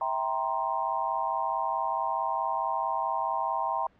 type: chord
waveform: sine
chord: C dominant seventh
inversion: first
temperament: just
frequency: 654.1 / 784.9 / 941.9 / 1046.5 Hz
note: E5 / G5 / Bb5 / C6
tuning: -14 / +2 / +18 / 0 cents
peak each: -35 / -32 / -30 / -32 dBFS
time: 0.01-3.87 s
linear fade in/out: 2 ms
effects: pink hiss -62 dBFS RMS until 3.99 s + low-pass 2000 Hz 12 dB/octave